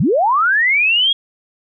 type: linear sweep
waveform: sine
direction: up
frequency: 110.9 to 3322 Hz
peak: -11 dBFS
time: 0-1.13 s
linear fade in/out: 5 ms
effects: none